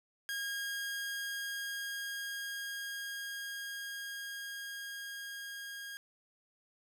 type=tone with level ramp; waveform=sawtooth; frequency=1628 Hz; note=G#6; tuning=35 cents flat; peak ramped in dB=-32 to -39 dBFS; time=0.29-5.97 s; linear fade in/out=0 ms; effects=none